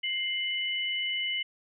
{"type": "tone pair together", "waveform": "sine", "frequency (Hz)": [2102, 2973], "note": ["C7", "F#7"], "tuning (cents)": [7, 8], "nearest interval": "tritone", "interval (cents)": 601, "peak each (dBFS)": [-32, -30], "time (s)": [0.03, 1.43], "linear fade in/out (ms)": 10, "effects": []}